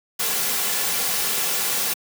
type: noise with comb filter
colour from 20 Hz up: white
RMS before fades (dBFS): -23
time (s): 0.19-1.94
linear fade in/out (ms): 10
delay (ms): 3.2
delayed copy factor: -0.5
effects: high-pass 200 Hz 12 dB/octave